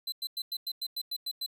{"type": "tone bursts", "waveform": "45% pulse", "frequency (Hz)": 4049, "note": "B7", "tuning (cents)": 42, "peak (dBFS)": -31, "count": 10, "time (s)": [0.07, 1.463], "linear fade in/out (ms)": 5, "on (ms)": 52, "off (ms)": 97, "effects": []}